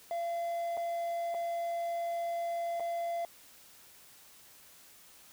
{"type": "tone with dropouts", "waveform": "triangle", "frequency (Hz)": 683, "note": "F5", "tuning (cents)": -39, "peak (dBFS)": -30, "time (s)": [0.11, 3.25], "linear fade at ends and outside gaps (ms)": 1, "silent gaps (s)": [[0.77, 0.775], [1.343, 1.347], [2.798, 2.804]], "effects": ["white hiss -57 dBFS RMS until 5.32 s"]}